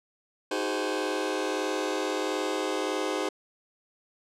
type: chord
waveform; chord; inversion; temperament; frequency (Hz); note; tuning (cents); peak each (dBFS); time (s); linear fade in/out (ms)
sawtooth; Ab dominant seventh; second; just; 311.5 / 373.8 / 415.3 / 519.1; Eb4 / Gb4 / Ab4 / C5; +2 / +18 / 0 / -14; -29; 0.51-3.29; 5
effects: low-pass 8000 Hz 12 dB/octave